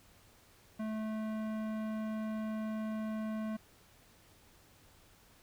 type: tone with tanh clipping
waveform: sine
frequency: 217.6 Hz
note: A3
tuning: 19 cents flat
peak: -37 dBFS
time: 0.79-3.57 s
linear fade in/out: 10 ms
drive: 17 dB
effects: added 97 Hz sine -70 dBFS peak until 5.42 s + pink hiss -63 dBFS RMS until 5.42 s